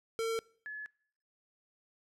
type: tone pair in turn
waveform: square / sine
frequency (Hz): 452.8 / 1709.5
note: A4 / G#6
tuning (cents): +50 / +50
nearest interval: octave + major seventh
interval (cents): 2300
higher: second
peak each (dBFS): -32 / -39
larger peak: first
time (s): 0.19-0.39 / 0.66-0.86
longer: neither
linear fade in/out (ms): 0
effects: noise-tail reverb RT60 0.6 s tail -24 dB re dry + low-pass 11000 Hz 12 dB/octave